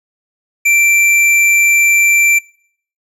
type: tone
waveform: square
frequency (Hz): 2349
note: D7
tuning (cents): 0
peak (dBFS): -9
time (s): 0.65-2.39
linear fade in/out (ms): 10
effects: noise-tail reverb RT60 0.6 s tail -22 dB re dry + low-pass 12000 Hz 12 dB/octave